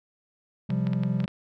triangle chord, C suspended fourth, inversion none, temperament equal, 130.81 / 174.61 / 196 Hz, C3 / F3 / G3, 0 / 0 / 0 cents, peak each -26 dBFS, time 0.69-1.26 s, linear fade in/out 10 ms
clicks, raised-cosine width 0.3 ms, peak -22 dBFS, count 7, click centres 0.704 / 0.87 / 0.933 / 1.035 / 1.203 / 1.242 / 1.279 s
effects none

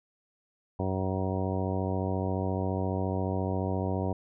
harmonic tone, 94.4 Hz, F#2, 35 cents sharp, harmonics 1 / 2 / 3 / 4 / 5 / 6 / 7 / 8 / 10, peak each -31 / -34 / -36 / -37 / -38 / -39 / -39 / -40 / -41 dBFS, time 0.79-4.13 s, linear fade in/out 5 ms, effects none

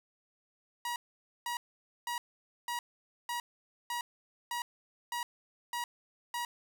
sawtooth tone bursts, 958 Hz, A#5, 47 cents sharp, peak -30 dBFS, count 10, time 0.85-6.45 s, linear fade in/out 2 ms, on 110 ms, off 500 ms, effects none

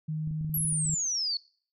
sine tone, 155.56 Hz, D#3, in tune, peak -29 dBFS, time 0.08-0.95 s, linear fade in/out 10 ms
clicks, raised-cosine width 5 ms, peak -30 dBFS, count 12, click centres 0.275 / 0.31 / 0.411 / 0.447 / 0.496 / 0.573 / 0.605 / 0.651 / 0.726 / 0.856 / 0.897 / 0.937 s
sine exponential sweep, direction down, 11840 to 4339 Hz, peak -27 dBFS, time 0.54-1.37 s, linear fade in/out 2 ms
effects noise-tail reverb RT60 0.5 s tail -24 dB re dry

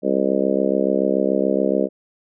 harmonic tone, 67 Hz, C2, 42 cents sharp, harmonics 3 / 4 / 5 / 6 / 7 / 8 / 9, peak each -24 / -24 / -24 / -24 / -24 / -24 / -24 dBFS, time 0.02-1.89 s, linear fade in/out 50 ms, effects none

